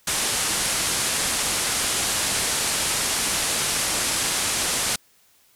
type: low-pass noise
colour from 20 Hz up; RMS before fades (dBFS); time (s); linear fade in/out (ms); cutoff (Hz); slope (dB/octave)
white; -24; 0.07-4.96; 5; 11000; 48
effects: white hiss -59 dBFS RMS until 5.55 s